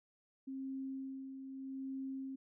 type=tone with tremolo; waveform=sine; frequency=267.2 Hz; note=C4; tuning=36 cents sharp; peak=-39 dBFS; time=0.47-2.36 s; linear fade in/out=10 ms; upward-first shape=sine; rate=0.81 Hz; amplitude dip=50%; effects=none